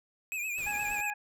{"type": "tone with vibrato", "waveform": "square", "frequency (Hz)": 2489, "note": "D#7", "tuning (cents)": 0, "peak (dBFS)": -33, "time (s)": [0.32, 1.1], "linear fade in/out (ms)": 0, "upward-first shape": "triangle", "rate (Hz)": 8.6, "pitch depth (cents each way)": 98}
{"type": "noise", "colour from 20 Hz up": "pink", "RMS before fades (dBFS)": -48, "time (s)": [0.58, 1.01], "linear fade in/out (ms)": 0}
{"type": "harmonic tone", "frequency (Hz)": 830.6, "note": "G#5", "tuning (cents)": 0, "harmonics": [1, 2, 3], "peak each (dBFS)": [-36, -38, -40], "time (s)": [0.66, 1.14], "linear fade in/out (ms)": 10}
{"effects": []}